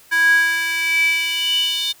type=tone with high-pass filter sweep; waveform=square; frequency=329.6 Hz; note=E4; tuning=in tune; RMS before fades=-18 dBFS; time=0.11-1.93 s; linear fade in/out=20 ms; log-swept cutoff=1500 to 3500 Hz; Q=9.8; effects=white hiss -49 dBFS RMS until 2 s